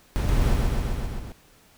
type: noise with echo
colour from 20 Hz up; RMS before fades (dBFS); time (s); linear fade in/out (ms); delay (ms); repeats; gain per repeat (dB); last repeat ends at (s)
brown; -23; 0.16-0.54; 0; 130; 6; -2; 1.32
effects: pink hiss -56 dBFS RMS until 1.77 s